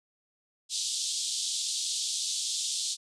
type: band-pass noise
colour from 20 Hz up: pink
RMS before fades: -32 dBFS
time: 0.69-2.97 s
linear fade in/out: 50 ms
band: 3400 to 9000 Hz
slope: 48 dB/octave
effects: none